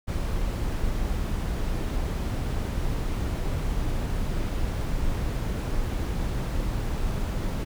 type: noise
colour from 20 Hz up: brown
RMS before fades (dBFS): -27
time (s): 0.07-7.65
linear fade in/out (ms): 20
effects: none